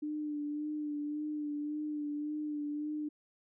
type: tone with vibrato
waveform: sine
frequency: 298 Hz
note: D4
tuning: 25 cents sharp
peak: -34 dBFS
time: 0.02-3.09 s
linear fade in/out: 10 ms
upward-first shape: sine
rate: 1.8 Hz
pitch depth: 28 cents each way
effects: none